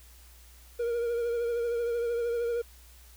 triangle tone with vibrato, 471.4 Hz, A#4, 19 cents sharp, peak -25 dBFS, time 0.79-2.62 s, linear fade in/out 10 ms, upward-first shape triangle, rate 13 Hz, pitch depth 40 cents each way, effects added 60 Hz sine -52 dBFS peak until 3.16 s + white hiss -57 dBFS RMS until 3.16 s

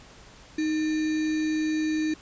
sine tone with sample-and-hold, 311.1 Hz, D#4, in tune, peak -23 dBFS, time 0.58-2.14 s, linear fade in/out 5 ms, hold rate 2100 Hz, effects pink hiss -50 dBFS RMS until 2.21 s + resampled to 16000 Hz

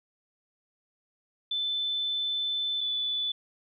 sine tone pair in turn, 3520 / 3478 Hz, A7 / A7, 0 / -21 cents, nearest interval unison, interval 21 cents, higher first, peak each -27 / -27 dBFS, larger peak neither, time 1.51-2.81 / 2.81-3.32 s, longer first, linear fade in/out 5 ms, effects none

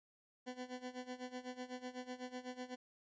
20% pulse tone with tremolo, 251.5 Hz, B3, 32 cents sharp, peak -37 dBFS, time 0.46-2.76 s, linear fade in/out 20 ms, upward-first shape sine, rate 8 Hz, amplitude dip 85%, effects resampled to 16000 Hz + 13-bit

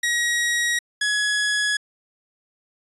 sawtooth tone pair in turn, 1900 / 1682.8 Hz, A#6 / G#6, +33 / +22 cents, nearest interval major second, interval 211 cents, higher first, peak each -16 dBFS, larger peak neither, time 0.03-0.79 / 1.01-1.77 s, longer neither, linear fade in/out 5 ms, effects resampled to 24000 Hz

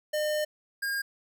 square tone pair in turn, 606 / 1617.8 Hz, D#5 / G#6, -46 / -46 cents, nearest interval octave + perfect fourth, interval 1700 cents, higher second, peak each -27 / -29 dBFS, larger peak first, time 0.13-0.45 / 0.82-1.02 s, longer first, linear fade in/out 10 ms, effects none

